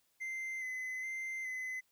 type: tone with vibrato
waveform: triangle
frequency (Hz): 2056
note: C7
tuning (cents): -31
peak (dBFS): -36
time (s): 0.2-1.81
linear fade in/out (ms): 20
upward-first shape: square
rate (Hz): 1.2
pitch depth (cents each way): 21
effects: white hiss -75 dBFS RMS until 1.91 s